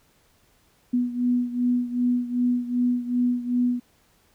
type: beating tone pair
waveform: sine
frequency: 244.7 / 247.3 Hz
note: B3 / B3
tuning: -16 / +3 cents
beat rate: 2.6 Hz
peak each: -22 / -26 dBFS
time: 0.93-3.8 s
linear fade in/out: 10 ms
effects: pink hiss -62 dBFS RMS until 4.34 s